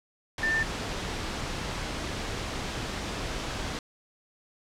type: tone in noise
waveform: sine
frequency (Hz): 1788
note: A6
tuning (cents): +27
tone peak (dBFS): -24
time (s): 0.43-0.63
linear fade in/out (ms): 2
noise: pink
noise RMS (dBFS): -33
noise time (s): 0.38-3.79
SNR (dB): +6
effects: low-pass 6000 Hz 12 dB/octave